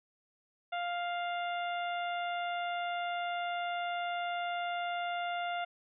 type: harmonic tone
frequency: 700 Hz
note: F5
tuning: 4 cents sharp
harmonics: 1 / 2 / 3 / 4 / 5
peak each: -34 / -40 / -44 / -46 / -48 dBFS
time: 0.72-5.65 s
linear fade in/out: 10 ms
effects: none